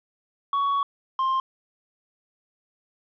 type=tone pair in turn; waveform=triangle; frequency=1120 / 1055.4 Hz; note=C#6 / C6; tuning=+18 / +15 cents; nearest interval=minor second; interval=103 cents; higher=first; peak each=-19 dBFS; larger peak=neither; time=0.53-0.83 / 1.19-1.4 s; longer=first; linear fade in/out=2 ms; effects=resampled to 11025 Hz + 10-bit